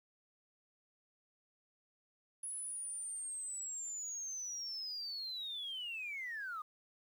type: linear sweep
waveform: sine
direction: down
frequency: 10380 to 1197 Hz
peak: -39 dBFS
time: 2.43-6.62 s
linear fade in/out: 5 ms
effects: tanh soft clip ceiling -36 dBFS + 11-bit